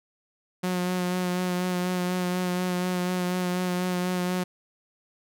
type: tone with vibrato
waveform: sawtooth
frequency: 180.7 Hz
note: F#3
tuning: 41 cents flat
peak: -21 dBFS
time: 0.63-4.44 s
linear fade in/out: 10 ms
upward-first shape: sine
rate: 4.1 Hz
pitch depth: 20 cents each way
effects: none